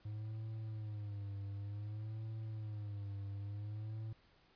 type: tone with vibrato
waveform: triangle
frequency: 105 Hz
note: G#2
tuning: 19 cents sharp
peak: -39 dBFS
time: 0.05-4.13 s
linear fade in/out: 5 ms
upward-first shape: sine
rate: 0.55 Hz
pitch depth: 89 cents each way
effects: pink hiss -69 dBFS RMS until 4.55 s + resampled to 11025 Hz